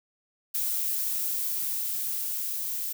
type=noise with level ramp; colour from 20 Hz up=violet; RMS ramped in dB=-28 to -32 dBFS; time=0.54-2.93 s; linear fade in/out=10 ms; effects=none